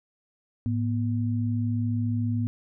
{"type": "tone pair together", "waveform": "sine", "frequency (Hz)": [107.7, 241.8], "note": ["A2", "B3"], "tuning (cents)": [-37, -36], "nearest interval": "octave + major second", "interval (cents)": 1401, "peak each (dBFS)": [-25, -28], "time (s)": [0.66, 2.47], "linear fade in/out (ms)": 0, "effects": []}